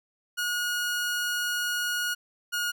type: tone pair in turn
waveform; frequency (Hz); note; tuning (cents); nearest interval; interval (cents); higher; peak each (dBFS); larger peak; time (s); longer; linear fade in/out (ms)
sawtooth; 1445 / 1437.4; F#6 / F6; -41 / +49; unison; 10; first; -23; neither; 0.37-2.15 / 2.52-2.72; first; 20
effects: none